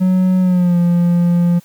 triangle tone with pitch glide, 185 to 173.61 Hz, F#3 to F3, 0 to -10 cents, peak -8 dBFS, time 0-1.6 s, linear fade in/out 20 ms, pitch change -110 cents, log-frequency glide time 0.4-0.78 s, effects white hiss -49 dBFS RMS until 1.64 s

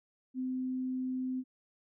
sine tone, 257 Hz, C4, 31 cents flat, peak -32 dBFS, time 0.34-1.44 s, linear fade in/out 50 ms, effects none

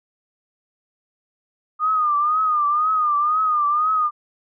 sine tone with vibrato, 1222 Hz, D#6, 32 cents flat, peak -16 dBFS, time 1.79-4.11 s, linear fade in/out 50 ms, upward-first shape triangle, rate 2 Hz, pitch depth 96 cents each way, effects none

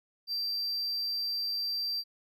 triangle tone, 4699 Hz, D8, in tune, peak -29 dBFS, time 0.27-2.04 s, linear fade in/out 50 ms, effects none

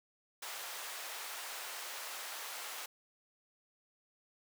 pink high-pass noise, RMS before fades -44 dBFS, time 0.42-2.86 s, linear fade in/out 5 ms, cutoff 770 Hz, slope 12 dB/octave, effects high-pass 400 Hz 12 dB/octave

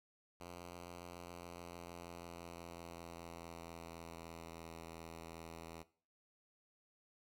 5% pulse tone with pitch glide, 87.31 to 82.55 Hz, F2 to E2, 0 to +3 cents, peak -38 dBFS, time 0.4-5.83 s, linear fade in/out 5 ms, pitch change -97 cents, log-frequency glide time 1.06-4.78 s, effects noise-tail reverb RT60 0.4 s tail -17 dB re dry

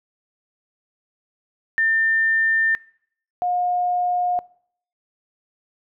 sine tone pair in turn, 1800 / 716 Hz, A6 / F5, +39 / +43 cents, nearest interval octave + major third, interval 1596 cents, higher first, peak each -16 / -19 dBFS, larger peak first, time 1.78-2.75 / 3.42-4.39 s, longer neither, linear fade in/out 0 ms, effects noise-tail reverb RT60 0.6 s tail -23 dB re dry

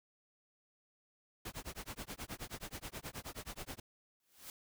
pink noise with tremolo, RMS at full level -43 dBFS, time 1.45-3.8 s, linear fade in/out 5 ms, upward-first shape sine, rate 9.4 Hz, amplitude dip 100%
white noise with exponential growth, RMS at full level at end -46 dBFS, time 4.2-4.5 s, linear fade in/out 1 ms, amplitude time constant 64 ms
effects none

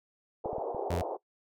pink band-pass noise, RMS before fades -35 dBFS, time 0.44-1.17 s, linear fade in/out 10 ms, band 380 to 870 Hz, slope 48 dB/octave
clicks, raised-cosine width 2 ms, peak -27 dBFS, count 5, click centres 0.458 / 0.531 / 0.583 / 0.747 / 0.938 s
sawtooth tone, 87.31 Hz, F2, in tune, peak -27 dBFS, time 0.9-1.02 s, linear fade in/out 5 ms
effects noise-tail reverb RT60 0.1 s tail -19 dB re dry

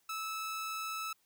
sawtooth tone, 1307 Hz, E6, 15 cents flat, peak -33 dBFS, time 0.09-1.13 s, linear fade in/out 5 ms, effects white hiss -73 dBFS RMS until 1.25 s

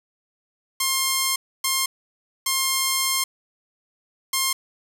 5% pulse tone bursts at uneven times, 1063 Hz, C6, 27 cents sharp, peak -8 dBFS, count 4, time 0.8-1.36 / 1.64-1.86 / 2.46-3.24 / 4.33-4.53 s, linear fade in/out 5 ms, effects none

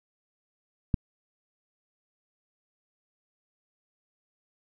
click, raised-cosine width 5 ms, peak -11 dBFS, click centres 0.942 s, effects none

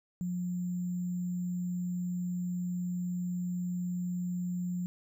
sine tone with sample-and-hold, 178.1 Hz, F3, 34 cents sharp, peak -31 dBFS, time 0.21-4.86 s, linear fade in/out 0 ms, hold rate 7350 Hz, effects none

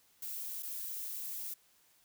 violet noise with dropouts, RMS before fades -41 dBFS, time 0.22-1.54 s, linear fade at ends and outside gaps 5 ms, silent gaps 0.625-0.63 s, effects white hiss -68 dBFS RMS until 2.04 s

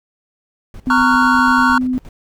brown noise with tremolo, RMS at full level -33 dBFS, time 0.74-2.09 s, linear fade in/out 2 ms, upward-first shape square, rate 8.4 Hz, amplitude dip 80%
sine tone, 254 Hz, B3, 49 cents sharp, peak -15 dBFS, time 0.87-1.98 s, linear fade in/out 0 ms
triangle chord, Gb major seventh, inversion first, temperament just, 925 / 1110 / 1387.5 / 1480 Hz, Bb5 / Db6 / F6 / Gb6, -14 / +2 / -12 / 0 cents, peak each -15 dBFS, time 0.9-1.78 s, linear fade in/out 2 ms
effects none

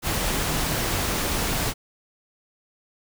sine tone in noise, 155.6 Hz, D#3, in tune, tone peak -32 dBFS, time 0.45-0.77 s, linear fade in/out 50 ms, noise pink, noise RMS -25 dBFS, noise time 0.02-1.74 s, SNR -10 dB, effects none

